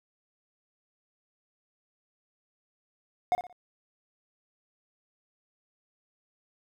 triangle tone with echo, 720 Hz, F#5, 47 cents flat, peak -19 dBFS, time 3.32-3.35 s, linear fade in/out 0 ms, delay 59 ms, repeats 3, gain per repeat -10 dB, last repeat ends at 3.527 s, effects none

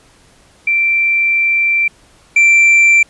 sine / triangle tone pair in turn, 2349 / 2349 Hz, D7 / D7, 0 / 0 cents, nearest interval unison, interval 0 cents, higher neither, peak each -10 / -4 dBFS, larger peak second, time 0.67-1.88 / 2.36-3.03 s, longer first, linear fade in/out 5 ms, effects pink hiss -48 dBFS RMS until 3.09 s + resampled to 24000 Hz

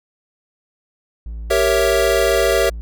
triangle tone, 55.9 Hz, A1, 28 cents sharp, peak -24 dBFS, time 1.26-2.81 s, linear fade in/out 0 ms
square chord, G diminished seventh, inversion none, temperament equal, 392 / 466.2 / 554.4 / 659.3 Hz, G4 / Bb4 / Db5 / Fb5, 0 / 0 / 0 / 0 cents, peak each -20 dBFS, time 1.5-2.7 s, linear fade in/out 10 ms
effects none

